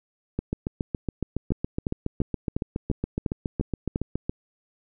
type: two click trains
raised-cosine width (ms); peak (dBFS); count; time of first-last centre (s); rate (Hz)
3; -12 / -13; 8 / 29; 1.52-3.959 / 0.39-4.295; 2.87 / 7.17
effects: none